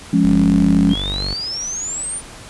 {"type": "chord", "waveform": "sine", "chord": "Db major", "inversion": "first", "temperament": "equal", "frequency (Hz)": [174.61, 207.7, 277.2], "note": ["F3", "Ab3", "Db4"], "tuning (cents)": [0, 0, 0], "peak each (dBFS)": -15, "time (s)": [0.13, 0.94], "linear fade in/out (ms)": 5}
{"type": "tone", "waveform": "sawtooth", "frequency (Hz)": 48.29, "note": "G1", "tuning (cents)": -25, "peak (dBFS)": -19, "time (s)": [0.24, 1.34], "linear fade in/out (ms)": 10}
{"type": "exponential sweep", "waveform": "sine", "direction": "up", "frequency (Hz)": [3136, 9397], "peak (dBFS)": -22, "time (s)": [0.89, 2.22], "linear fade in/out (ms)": 50}
{"effects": ["pink hiss -37 dBFS RMS until 2.49 s", "resampled to 24000 Hz"]}